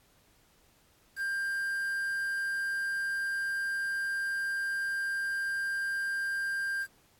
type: tone with quantisation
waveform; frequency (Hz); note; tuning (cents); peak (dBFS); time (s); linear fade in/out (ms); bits
triangle; 1592; G6; +26; -28; 1.16-6.87; 50; 8
effects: pink hiss -65 dBFS RMS until 7.19 s + AAC 64 kbps